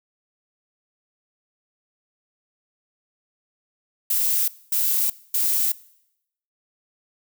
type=noise bursts; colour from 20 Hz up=violet; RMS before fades=-21 dBFS; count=3; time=4.1-5.72 s; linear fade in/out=5 ms; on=380 ms; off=240 ms; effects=noise-tail reverb RT60 0.8 s tail -21 dB re dry